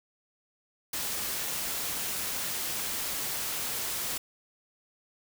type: noise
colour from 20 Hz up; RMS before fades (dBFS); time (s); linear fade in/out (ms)
white; -33; 0.93-4.18; 5
effects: none